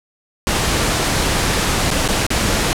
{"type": "noise with dropouts", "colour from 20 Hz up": "pink", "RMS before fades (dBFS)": -17, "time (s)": [0.47, 2.73], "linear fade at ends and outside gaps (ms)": 0, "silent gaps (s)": [[1.905, 1.912], [2.078, 2.087], [2.266, 2.304]], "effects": ["low-pass 10000 Hz 12 dB/octave"]}